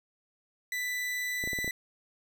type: tone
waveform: 40% pulse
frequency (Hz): 1986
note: B6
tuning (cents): +9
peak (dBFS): -30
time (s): 0.72-1.71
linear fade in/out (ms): 2
type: clicks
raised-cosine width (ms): 2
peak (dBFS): -25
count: 6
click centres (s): 1.439 / 1.475 / 1.532 / 1.588 / 1.645 / 1.678
effects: none